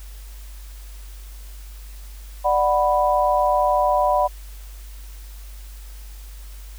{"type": "chord", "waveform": "sine", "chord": "B minor", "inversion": "first", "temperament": "just", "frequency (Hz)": [592.7, 740.8, 987.8], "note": ["D5", "F#5", "B5"], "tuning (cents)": [16, 2, 0], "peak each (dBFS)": -20, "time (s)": [2.44, 4.28], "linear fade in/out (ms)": 20, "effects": ["added 49 Hz sine -35 dBFS peak until 6.78 s", "white hiss -48 dBFS RMS until 6.78 s"]}